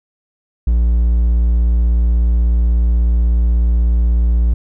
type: tone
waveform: triangle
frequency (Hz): 58.2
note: A#1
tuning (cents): -2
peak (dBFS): -8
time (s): 0.67-4.54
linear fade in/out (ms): 5
effects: none